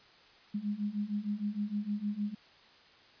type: beating tone pair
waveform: sine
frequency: 203.3 / 209.8 Hz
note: G#3 / G#3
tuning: -37 / +18 cents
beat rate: 6.5 Hz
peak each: -36 / -34 dBFS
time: 0.54-2.35 s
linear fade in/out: 10 ms
effects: white hiss -59 dBFS RMS until 3.2 s + resampled to 11025 Hz

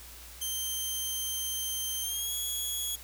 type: tone with pitch glide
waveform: 10% pulse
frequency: 3136 to 3342 Hz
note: G7 to G#7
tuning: 0 to +10 cents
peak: -24 dBFS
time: 0.41-2.96 s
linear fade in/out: 10 ms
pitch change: +110 cents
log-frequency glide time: 2.01-2.34 s
effects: added 60 Hz sine -50 dBFS peak until 3.03 s + white hiss -49 dBFS RMS until 3.03 s

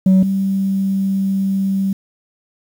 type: tone pair in turn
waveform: sine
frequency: 188.8 / 194 Hz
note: F#3 / G3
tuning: +35 / -18 cents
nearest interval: unison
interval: 47 cents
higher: second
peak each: -5 / -14 dBFS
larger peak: first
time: 0.06-0.23 / 0.23-1.93 s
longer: second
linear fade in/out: 5 ms
effects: tanh soft clip ceiling -7 dBFS + 7-bit

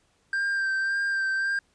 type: tone with vibrato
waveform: triangle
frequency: 1580 Hz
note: G6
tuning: 13 cents sharp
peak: -22 dBFS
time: 0.33-1.59 s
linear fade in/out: 2 ms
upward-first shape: sine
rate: 1.8 Hz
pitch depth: 23 cents each way
effects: pink hiss -67 dBFS RMS until 1.74 s + resampled to 22050 Hz

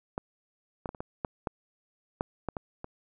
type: clicks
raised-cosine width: 1 ms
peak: -18 / -19 / -21 / -30 / -21 / -16 / -16 / -14 / -17 / -20 / -24 dBFS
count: 11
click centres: 0.179 / 0.858 / 0.891 / 0.948 / 1.005 / 1.248 / 1.472 / 2.209 / 2.487 / 2.568 / 2.844 s
effects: none

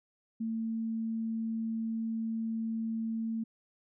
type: tone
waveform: sine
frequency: 224.8 Hz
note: A3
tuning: 37 cents sharp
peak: -31 dBFS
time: 0.4-3.44 s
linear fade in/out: 10 ms
effects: none

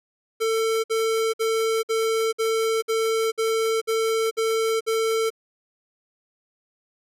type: tone bursts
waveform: square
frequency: 447.2 Hz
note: A4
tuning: 28 cents sharp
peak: -21 dBFS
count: 10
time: 0.4-5.304 s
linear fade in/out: 20 ms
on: 440 ms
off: 56 ms
effects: resampled to 32000 Hz

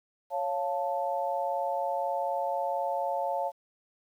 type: chord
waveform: sine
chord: Db augmented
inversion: none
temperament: equal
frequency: 554.4 / 698.5 / 880 Hz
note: Db5 / F5 / A5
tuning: 0 / 0 / 0 cents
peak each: -32 dBFS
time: 0.3-3.52 s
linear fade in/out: 50 ms
effects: 10-bit

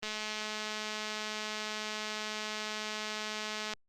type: click train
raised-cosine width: 0.2 ms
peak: -20 dBFS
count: 794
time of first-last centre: 0.03-3.736 s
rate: 214 Hz
effects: Opus 24 kbps

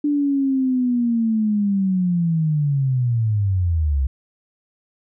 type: linear sweep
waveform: sine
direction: down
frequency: 295.2 to 64.3 Hz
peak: -16 dBFS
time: 0.04-4.07 s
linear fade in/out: 5 ms
effects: none

